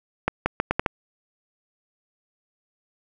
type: accelerating click train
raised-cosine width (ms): 0.5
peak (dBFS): -5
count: 6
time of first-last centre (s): 0.28-0.862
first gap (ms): 180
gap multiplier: 0.78
effects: none